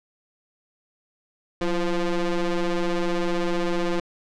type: ring-modulated tone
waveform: 30% pulse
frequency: 174.8 Hz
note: F3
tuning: 2 cents sharp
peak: -16 dBFS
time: 1.61-4 s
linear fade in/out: 5 ms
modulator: 167 Hz
effects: low-pass 5000 Hz 12 dB/octave